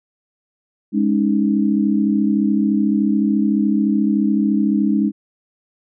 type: chord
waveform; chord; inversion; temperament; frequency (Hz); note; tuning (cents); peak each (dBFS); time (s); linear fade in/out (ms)
sine; Ab suspended fourth; none; equal; 207.7 / 277.2 / 311.1; Ab3 / Db4 / Eb4; 0 / 0 / 0; -16 / -20 / -20; 0.92-5.12; 50
effects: none